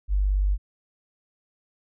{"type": "tone", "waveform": "sine", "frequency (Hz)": 49, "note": "G1", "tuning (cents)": 0, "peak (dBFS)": -19, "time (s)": [0.08, 0.58], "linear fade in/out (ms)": 50, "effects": []}